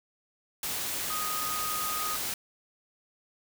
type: tone in noise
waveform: sine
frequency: 1244.5 Hz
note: D#6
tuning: in tune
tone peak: -33 dBFS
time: 1.1-2.16 s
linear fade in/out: 2 ms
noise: white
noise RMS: -33 dBFS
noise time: 0.63-2.34 s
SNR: -3 dB
effects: none